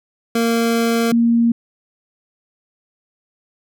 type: tone pair in turn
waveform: 25% pulse / sine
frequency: 230.9 / 233.3 Hz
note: A#3 / A#3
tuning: -16 / +2 cents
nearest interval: unison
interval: 18 cents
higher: second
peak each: -11 dBFS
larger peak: neither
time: 0.35-1.12 / 1.12-1.52 s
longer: first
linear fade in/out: 5 ms
effects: none